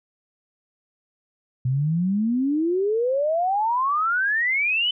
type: exponential sweep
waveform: sine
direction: up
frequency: 123.47 to 3060 Hz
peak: -19 dBFS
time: 1.65-4.91 s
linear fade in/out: 5 ms
effects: none